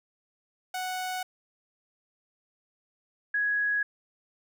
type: tone pair in turn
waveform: sawtooth / sine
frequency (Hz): 740 / 1667.5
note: F#5 / G#6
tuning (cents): 0 / +7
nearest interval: octave + major second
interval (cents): 1407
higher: second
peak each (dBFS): -27 / -24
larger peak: second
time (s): 0.74-1.23 / 3.34-3.83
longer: neither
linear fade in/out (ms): 5
effects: none